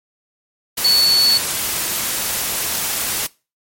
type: tone in noise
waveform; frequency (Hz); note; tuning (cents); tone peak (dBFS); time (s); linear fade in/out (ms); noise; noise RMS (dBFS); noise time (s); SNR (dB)
sine; 4435; C#8; 0; -10; 0.84-1.38; 10; white; -21; 0.77-3.27; +8
effects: noise-tail reverb RT60 0.3 s tail -22 dB re dry + MP3 64 kbps